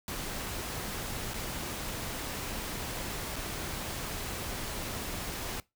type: noise with dropouts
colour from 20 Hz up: pink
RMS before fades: -37 dBFS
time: 0.08-5.6 s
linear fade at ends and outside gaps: 1 ms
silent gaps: 1.336-1.341 / 3.359-3.363 s
effects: noise-tail reverb RT60 0.2 s tail -21 dB re dry